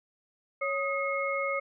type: tone cluster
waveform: sine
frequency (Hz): 554 / 1251 / 2165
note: C#5 / D#6 / C#7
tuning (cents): -1 / +9 / -41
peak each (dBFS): -31 / -33 / -32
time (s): 0.61-1.6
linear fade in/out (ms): 10
effects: none